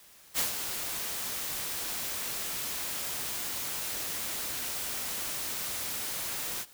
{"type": "noise with ADSR envelope", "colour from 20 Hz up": "white", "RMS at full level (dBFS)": -27, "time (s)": [0.34, 6.66], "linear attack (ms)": 47, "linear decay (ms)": 120, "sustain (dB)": -8, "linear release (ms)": 54, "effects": ["white hiss -56 dBFS RMS until 6.73 s"]}